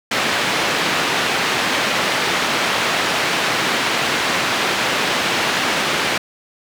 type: band-pass noise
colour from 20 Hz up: white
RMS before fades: -19 dBFS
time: 0.11-6.18 s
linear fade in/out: 5 ms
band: 160 to 2900 Hz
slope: 12 dB/octave
effects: none